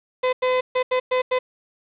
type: tone bursts at uneven times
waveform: 35% pulse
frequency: 508 Hz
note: B4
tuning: 49 cents sharp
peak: -16 dBFS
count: 6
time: 0.23-0.33 / 0.42-0.61 / 0.75-0.83 / 0.91-1 / 1.11-1.22 / 1.31-1.39 s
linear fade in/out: 10 ms
effects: resampled to 8000 Hz + 7-bit